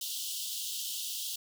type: high-pass noise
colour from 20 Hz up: pink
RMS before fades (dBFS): -37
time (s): 0.01-1.36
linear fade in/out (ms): 5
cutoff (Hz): 2900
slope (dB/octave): 96
effects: none